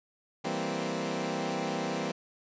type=chord; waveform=15% pulse; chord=C dominant seventh; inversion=first; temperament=equal; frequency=164.81 / 196 / 233.1 / 261.6 Hz; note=E3 / G3 / Bb3 / C4; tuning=0 / 0 / 0 / 0 cents; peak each=-30 dBFS; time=0.44-2.12 s; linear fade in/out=10 ms; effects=resampled to 16000 Hz